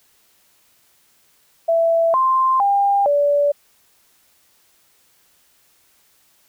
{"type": "tone with pitch steps", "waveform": "sine", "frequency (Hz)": [664, 1047, 801, 577], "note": ["E5", "C6", "G5", "D5"], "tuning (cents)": [12, 1, 37, -31], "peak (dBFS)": -13, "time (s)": [1.68, 3.52], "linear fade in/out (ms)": 10, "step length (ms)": 460, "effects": ["white hiss -58 dBFS RMS until 6.48 s"]}